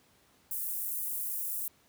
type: high-pass noise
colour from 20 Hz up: pink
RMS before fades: -35 dBFS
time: 0.51-1.68 s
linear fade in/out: 2 ms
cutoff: 11000 Hz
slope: 24 dB/octave
effects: pink hiss -65 dBFS RMS until 1.88 s + high-pass 80 Hz 12 dB/octave